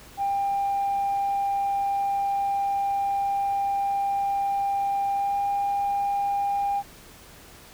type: tone with pitch glide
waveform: sine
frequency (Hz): 796 to 802.9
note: G5 to G5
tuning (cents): +26 to +41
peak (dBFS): -21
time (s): 0.17-6.83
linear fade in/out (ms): 50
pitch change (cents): +15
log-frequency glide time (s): 5.12-5.39
effects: tanh soft clip ceiling -19 dBFS + pink hiss -48 dBFS RMS until 7.73 s